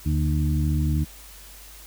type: harmonic tone with a mistuned harmonic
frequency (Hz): 76.3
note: D#2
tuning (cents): -33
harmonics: 1 / 2 / 3 / 4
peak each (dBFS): -22 / -24 / -31 / -31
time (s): 0.05-1.05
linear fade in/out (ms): 20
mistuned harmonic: 2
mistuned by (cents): -37
effects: added 50 Hz sine -46 dBFS peak until 1.86 s + white hiss -46 dBFS RMS until 1.86 s